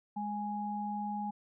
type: tone pair together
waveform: sine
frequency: 207.3 / 830.6 Hz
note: G#3 / G#5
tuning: -3 / 0 cents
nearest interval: 2 octaves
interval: 2403 cents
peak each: -37 / -36 dBFS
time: 0.16-1.31 s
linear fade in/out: 10 ms
effects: none